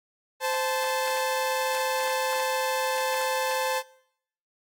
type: tone pair together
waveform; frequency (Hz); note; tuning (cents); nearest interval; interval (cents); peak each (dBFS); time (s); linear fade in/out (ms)
sawtooth; 520 / 873.5; C5 / A5; -11 / -13; major sixth; 898; -24; 0.4-3.83; 50
effects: noise-tail reverb RT60 0.7 s tail -21 dB re dry + AAC 64 kbps